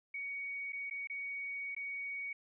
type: tone with dropouts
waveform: sine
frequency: 2242 Hz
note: C#7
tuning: 19 cents sharp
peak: -38 dBFS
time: 0.14-2.33 s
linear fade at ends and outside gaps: 5 ms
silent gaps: 0.723-0.73 / 0.899-0.909 / 1.073-1.098 / 1.749-1.764 s
effects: none